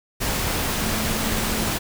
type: tone in noise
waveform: sine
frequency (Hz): 217.8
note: A3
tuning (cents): -17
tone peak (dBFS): -29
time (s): 0.81-1.69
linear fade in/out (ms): 20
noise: pink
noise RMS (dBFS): -24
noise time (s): 0.2-1.79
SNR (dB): -8
effects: none